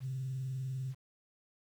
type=tone with vibrato; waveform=sine; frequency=130.81 Hz; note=C3; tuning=in tune; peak=-34 dBFS; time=0-0.95 s; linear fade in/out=50 ms; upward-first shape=triangle; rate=20 Hz; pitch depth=100 cents each way; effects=tanh soft clip ceiling -30 dBFS + 10-bit

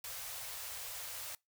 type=band-stop noise; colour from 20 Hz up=white; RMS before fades=-44 dBFS; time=0.04-1.35 s; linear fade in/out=2 ms; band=130 to 450 Hz; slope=96 dB/octave; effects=noise-tail reverb RT60 0.2 s tail -24 dB re dry

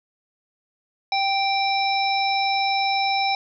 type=harmonic tone with a mistuned harmonic; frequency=784 Hz; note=G5; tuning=in tune; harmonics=1 / 3 / 5 / 7; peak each=-21 / -26 / -28 / -29 dBFS; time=1.12-3.35 s; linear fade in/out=2 ms; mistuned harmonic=7; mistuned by=-63 cents; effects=none

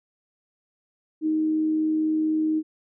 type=tone with amplitude modulation; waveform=sine; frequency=312.6 Hz; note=D#4; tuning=8 cents sharp; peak=-19 dBFS; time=1.21-2.63 s; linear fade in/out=50 ms; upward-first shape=sine; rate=84.2 Hz; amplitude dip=25%; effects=none

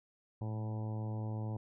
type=harmonic tone with a mistuned harmonic; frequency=108.4 Hz; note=A2; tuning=25 cents flat; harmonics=1 / 2 / 3 / 4 / 5 / 6 / 7 / 8 / 9; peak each=-36 / -45 / -49 / -53 / -52 / -57 / -54 / -55 / -58 dBFS; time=0.41-1.57 s; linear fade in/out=5 ms; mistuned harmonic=1; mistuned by=+34 cents; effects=none

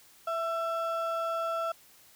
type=ring-modulated tone; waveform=triangle; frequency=1000 Hz; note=B5; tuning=21 cents sharp; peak=-24 dBFS; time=0.27-1.72 s; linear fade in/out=5 ms; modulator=339 Hz; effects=white hiss -58 dBFS RMS until 2.15 s

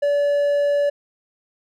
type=tone; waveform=triangle; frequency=575 Hz; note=D5; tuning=37 cents flat; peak=-14 dBFS; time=0.02-0.9 s; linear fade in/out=10 ms; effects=none

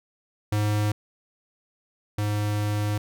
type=tone pair in turn; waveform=square; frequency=105 / 104.44 Hz; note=G#2 / G#2; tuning=+19 / +10 cents; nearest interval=unison; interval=9 cents; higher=first; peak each=-22 / -24 dBFS; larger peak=first; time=0.52-0.92 / 2.18-2.98 s; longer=second; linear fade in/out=5 ms; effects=none

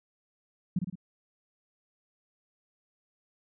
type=tone with echo; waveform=sine; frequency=180.5 Hz; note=F#3; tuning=43 cents flat; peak=-23 dBFS; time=0.76-0.79 s; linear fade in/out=5 ms; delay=55 ms; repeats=3; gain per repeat=-5 dB; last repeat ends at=0.955 s; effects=none

